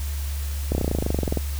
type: slowing click train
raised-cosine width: 2 ms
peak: -10 dBFS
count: 18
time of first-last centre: 0.72-1.373 s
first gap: 30 ms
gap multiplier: 1.03
effects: added 71 Hz sine -25 dBFS peak until 1.59 s + white hiss -39 dBFS RMS until 1.59 s